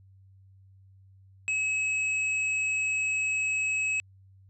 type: tone with hard clipping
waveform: sine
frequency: 2569 Hz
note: E7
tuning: 45 cents flat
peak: -27 dBFS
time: 1.48-4 s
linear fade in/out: 0 ms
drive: 7 dB
effects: added 96 Hz sine -53 dBFS peak until 4.49 s + resampled to 24000 Hz